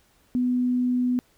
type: tone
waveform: sine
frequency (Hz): 248.6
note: B3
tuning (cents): +12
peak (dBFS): -20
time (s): 0.35-1.19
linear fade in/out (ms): 0
effects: pink hiss -62 dBFS RMS until 1.37 s